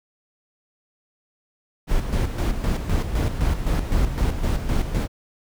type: noise with tremolo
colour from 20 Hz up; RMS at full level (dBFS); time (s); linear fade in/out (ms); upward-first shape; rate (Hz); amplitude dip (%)
brown; -20; 1.87-5.08; 50; square; 3.9; 55
effects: none